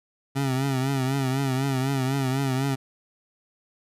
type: tone with vibrato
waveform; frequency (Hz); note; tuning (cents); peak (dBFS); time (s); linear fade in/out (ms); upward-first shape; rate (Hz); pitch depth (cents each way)
25% pulse; 133.9; C3; +40; -19; 0.35-2.76; 20; triangle; 4; 84
effects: resampled to 32000 Hz